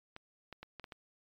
clicks, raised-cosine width 0.3 ms, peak -30 dBFS, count 6, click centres 0.164 / 0.527 / 0.63 / 0.797 / 0.842 / 0.922 s, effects MP3 96 kbps

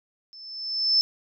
sine tone with level ramp, 5274 Hz, E8, in tune, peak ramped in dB -43 to -15 dBFS, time 0.33-1.01 s, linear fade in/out 0 ms, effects none

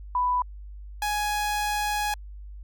sine / sawtooth tone pair in turn, 992 / 834.2 Hz, B5 / G#5, +7 / +7 cents, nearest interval minor third, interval 300 cents, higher first, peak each -21 dBFS, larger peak neither, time 0.15-0.42 / 1.02-2.14 s, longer second, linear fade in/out 2 ms, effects added 50 Hz sine -38 dBFS peak until 2.63 s

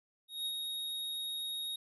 square tone with ADSR envelope, 3752 Hz, A#7, 11 cents sharp, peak -34 dBFS, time 0.28-1.76 s, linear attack 180 ms, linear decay 55 ms, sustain -3 dB, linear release 6 ms, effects resampled to 32000 Hz

